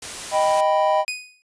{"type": "noise", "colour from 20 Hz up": "white", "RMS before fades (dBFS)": -32, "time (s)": [0.02, 0.61], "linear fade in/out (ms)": 5}
{"type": "chord", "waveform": "triangle", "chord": "Eb augmented", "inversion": "none", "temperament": "equal", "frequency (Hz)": [622.3, 784, 987.8], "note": ["Eb5", "G5", "B5"], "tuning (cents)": [0, 0, 0], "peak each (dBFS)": [-17, -19, -20], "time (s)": [0.31, 1.05], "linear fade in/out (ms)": 50}
{"type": "tone with exponential decay", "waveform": "sawtooth", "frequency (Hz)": 2487, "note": "D#7", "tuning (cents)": -1, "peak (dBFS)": -18, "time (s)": [1.08, 1.42], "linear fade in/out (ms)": 0, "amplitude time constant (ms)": 73}
{"effects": ["resampled to 22050 Hz"]}